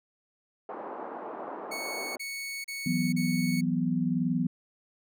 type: band-pass noise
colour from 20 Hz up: white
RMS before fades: -39 dBFS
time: 0.69-2.17 s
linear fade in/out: 2 ms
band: 270 to 1000 Hz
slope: 24 dB/octave
type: tone bursts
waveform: sawtooth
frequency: 2217 Hz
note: C#7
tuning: in tune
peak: -31 dBFS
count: 4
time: 1.71-3.612 s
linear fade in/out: 10 ms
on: 450 ms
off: 34 ms
type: chord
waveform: sine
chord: E suspended second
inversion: none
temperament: just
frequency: 164.81 / 185.42 / 247.2 Hz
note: E3 / F#3 / B3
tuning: 0 / +4 / +2 cents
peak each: -30 / -30 / -28 dBFS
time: 2.86-4.47 s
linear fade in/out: 5 ms
effects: none